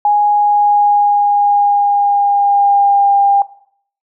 sine tone with pitch glide, 828 to 801.2 Hz, G#5 to G5, -5 to +38 cents, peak -8 dBFS, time 0.05-3.42 s, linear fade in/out 2 ms, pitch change -57 cents, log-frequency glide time 0.3-3.17 s, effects noise-tail reverb RT60 0.6 s tail -17 dB re dry

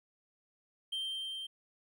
triangle tone with level ramp, 3145 Hz, G7, 5 cents sharp, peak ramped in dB -32 to -38 dBFS, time 0.92-1.47 s, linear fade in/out 10 ms, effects none

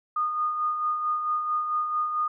sine tone with tremolo, 1227 Hz, D#6, 25 cents flat, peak -22 dBFS, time 0.16-2.28 s, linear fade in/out 5 ms, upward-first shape sine, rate 4.5 Hz, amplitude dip 45%, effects none

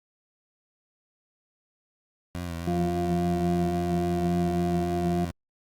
20% pulse tone with vibrato, 86 Hz, F2, 26 cents flat, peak -26 dBFS, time 2.35-5.31 s, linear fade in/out 0 ms, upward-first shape sine, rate 3.6 Hz, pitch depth 48 cents each way
harmonic tone, 174.61 Hz, F3, in tune, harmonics 1 / 2 / 4, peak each -26 / -29 / -32 dBFS, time 2.67-5.25 s, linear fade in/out 5 ms
effects Opus 48 kbps

